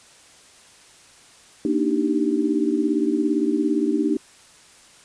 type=chord; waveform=sine; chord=Eb major seventh; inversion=second; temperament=equal with one note detuned; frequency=233.1 / 293.7 / 311.1 / 389.1 Hz; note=Bb3 / D4 / Eb4 / G4; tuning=0 / 0 / 0 / -13 cents; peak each=-26 / -22 / -23 / -26 dBFS; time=1.65-4.17 s; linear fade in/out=2 ms; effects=white hiss -50 dBFS RMS until 5.04 s + resampled to 22050 Hz